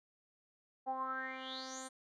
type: tone with low-pass filter sweep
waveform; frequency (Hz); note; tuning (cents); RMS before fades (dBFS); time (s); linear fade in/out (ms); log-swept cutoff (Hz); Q
10% pulse; 261.6; C4; 0; -42; 0.86-1.89; 20; 720 to 8900; 9.2
effects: none